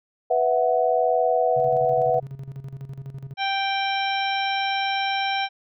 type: chord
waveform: sine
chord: B suspended fourth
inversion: none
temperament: equal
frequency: 493.9 / 659.3 / 740 Hz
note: B4 / E5 / F#5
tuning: 0 / 0 / 0 cents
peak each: -22 dBFS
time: 0.3-2.2 s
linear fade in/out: 10 ms
type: tone with tremolo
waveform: triangle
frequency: 135.8 Hz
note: C#3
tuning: 35 cents flat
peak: -29 dBFS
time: 1.56-3.34 s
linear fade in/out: 10 ms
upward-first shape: square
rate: 12 Hz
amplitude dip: 70%
type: harmonic tone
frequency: 784 Hz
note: G5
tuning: in tune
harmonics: 1 / 2 / 3 / 4 / 5 / 7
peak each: -24 / -31 / -29 / -31 / -33 / -38 dBFS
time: 3.37-5.49 s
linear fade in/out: 50 ms
effects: none